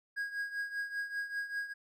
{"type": "tone with tremolo", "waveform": "triangle", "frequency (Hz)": 1641, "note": "G#6", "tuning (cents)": -21, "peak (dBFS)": -30, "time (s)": [0.16, 1.74], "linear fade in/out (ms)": 20, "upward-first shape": "triangle", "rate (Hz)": 5.1, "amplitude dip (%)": 80, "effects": []}